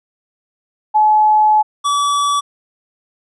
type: tone pair in turn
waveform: sine / square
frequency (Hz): 855 / 1147.9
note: A5 / D6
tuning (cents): -50 / -40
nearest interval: perfect fourth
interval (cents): 510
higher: second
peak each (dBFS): -8 / -14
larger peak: first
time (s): 0.94-1.63 / 1.84-2.41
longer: first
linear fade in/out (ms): 20
effects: resampled to 24000 Hz